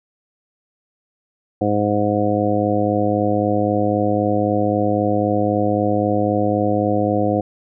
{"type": "harmonic tone", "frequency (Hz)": 103.83, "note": "G#2", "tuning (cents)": 0, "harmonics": [1, 2, 3, 4, 5, 6, 7], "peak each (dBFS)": [-24, -23, -21, -27, -21, -27, -23], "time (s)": [1.61, 7.41], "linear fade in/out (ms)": 5, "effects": []}